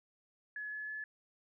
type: tone with pitch steps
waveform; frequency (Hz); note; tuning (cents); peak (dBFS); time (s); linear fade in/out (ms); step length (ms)
sine; 1700 / 1709.8 / 1719.8; G#6 / G#6 / A6; +40 / +50 / -40; -39; 0.56-1.04; 2; 160
effects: none